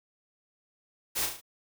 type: noise with echo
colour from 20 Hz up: white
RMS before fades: -30 dBFS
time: 1.15-1.27 s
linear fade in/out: 20 ms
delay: 36 ms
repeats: 4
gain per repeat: -5 dB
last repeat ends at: 1.414 s
effects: none